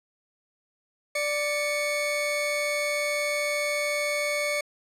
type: tone pair together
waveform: 40% pulse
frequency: 587.4 / 2216 Hz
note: D5 / C#7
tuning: 0 / -1 cents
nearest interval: octave + major seventh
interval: 2299 cents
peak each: -27 dBFS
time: 1.15-4.61 s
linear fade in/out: 5 ms
effects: low-pass 12000 Hz 12 dB/octave